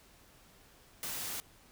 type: noise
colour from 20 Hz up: white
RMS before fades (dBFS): -39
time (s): 1.03-1.4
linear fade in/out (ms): 0
effects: pink hiss -61 dBFS RMS until 1.71 s